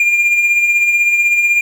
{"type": "tone with tremolo", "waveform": "triangle", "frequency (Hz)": 2403, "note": "D7", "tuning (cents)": 39, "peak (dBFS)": -6, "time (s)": [0, 1.61], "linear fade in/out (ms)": 2, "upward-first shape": "triangle", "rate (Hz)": 16, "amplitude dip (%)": 50, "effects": ["7-bit"]}